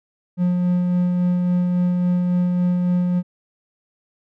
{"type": "tone with tremolo", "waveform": "triangle", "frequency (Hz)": 178.4, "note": "F3", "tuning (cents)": 37, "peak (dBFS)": -13, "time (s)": [0.37, 3.23], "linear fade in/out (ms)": 50, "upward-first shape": "sine", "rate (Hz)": 3.6, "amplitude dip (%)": 25, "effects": []}